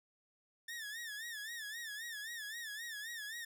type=tone with vibrato; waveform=sawtooth; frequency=1778 Hz; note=A6; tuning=18 cents sharp; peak=-39 dBFS; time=0.68-3.45 s; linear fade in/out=5 ms; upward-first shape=sine; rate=3.8 Hz; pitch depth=120 cents each way; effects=none